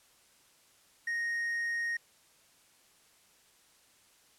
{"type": "tone", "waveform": "triangle", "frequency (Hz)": 1864.7, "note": "A#6", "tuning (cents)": 0, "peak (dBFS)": -29, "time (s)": [1.07, 1.97], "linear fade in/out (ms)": 5, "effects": ["white hiss -64 dBFS RMS until 4.38 s", "low-pass 11000 Hz 12 dB/octave"]}